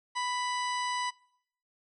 harmonic tone, 990 Hz, B5, 4 cents sharp, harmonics 1 / 2 / 3 / 4 / 5 / 6 / 8 / 9, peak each -31 / -37 / -41 / -43 / -45 / -47 / -49 / -50 dBFS, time 0.15-1.11 s, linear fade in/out 20 ms, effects noise-tail reverb RT60 0.7 s tail -24 dB re dry

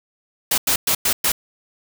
white noise bursts at uneven times, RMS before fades -18 dBFS, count 5, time 0.51-0.58 / 0.67-0.76 / 0.87-0.95 / 1.05-1.13 / 1.24-1.32 s, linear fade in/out 5 ms, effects none

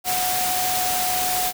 sine tone in noise, 733 Hz, F#5, 16 cents flat, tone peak -24 dBFS, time 0.04-1.53 s, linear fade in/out 50 ms, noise white, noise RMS -24 dBFS, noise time 0.04-1.53 s, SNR -3 dB, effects none

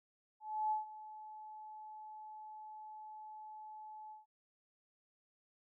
sine tone with ADSR envelope, 860 Hz, A5, 40 cents flat, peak -31 dBFS, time 0.4-4.26 s, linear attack 310 ms, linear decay 140 ms, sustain -17 dB, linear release 150 ms, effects none

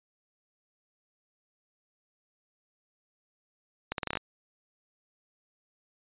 accelerating click train, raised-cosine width 0.3 ms, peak -14 dBFS, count 8, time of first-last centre 3.92-4.172 s, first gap 62 ms, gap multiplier 0.81, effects resampled to 8000 Hz

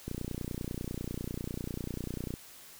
click train, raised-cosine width 3 ms, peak -23 dBFS, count 69, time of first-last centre 0.08-2.339 s, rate 30.1 Hz, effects white hiss -52 dBFS RMS until 2.79 s

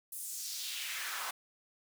pink noise with high-pass filter sweep, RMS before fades -40 dBFS, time 0.12-1.31 s, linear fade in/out 5 ms, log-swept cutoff 11000 to 950 Hz, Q 1.8, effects none

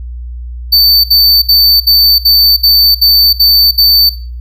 square tone bursts, 4553 Hz, C#8, 45 cents sharp, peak -4 dBFS, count 9, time 0.72-4.096 s, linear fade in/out 10 ms, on 320 ms, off 62 ms, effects noise-tail reverb RT60 0.5 s tail -18 dB re dry + added 60 Hz sine -20 dBFS peak until 4.4 s

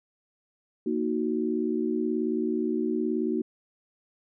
sine chord, D# minor, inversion second, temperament equal, 233.1 / 311.1 / 370 Hz, A#3 / D#4 / F#4, 0 / 0 / 0 cents, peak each -29 dBFS, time 0.86-3.42 s, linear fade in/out 5 ms, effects none

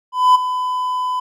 triangle tone with ADSR envelope, 1005 Hz, B5, 30 cents sharp, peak -4 dBFS, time 0.12-1.2 s, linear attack 230 ms, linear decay 15 ms, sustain -12 dB, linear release 7 ms, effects none

